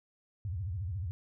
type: tone with vibrato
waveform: sine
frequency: 92 Hz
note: F#2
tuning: 9 cents flat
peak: -33 dBFS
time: 0.45-1.11 s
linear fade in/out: 0 ms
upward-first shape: sine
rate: 14 Hz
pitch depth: 270 cents each way
effects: none